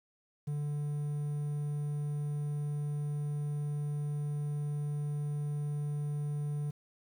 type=tone with quantisation; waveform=triangle; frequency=146.83 Hz; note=D3; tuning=in tune; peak=-30 dBFS; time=0.47-6.71 s; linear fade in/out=10 ms; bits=10; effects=none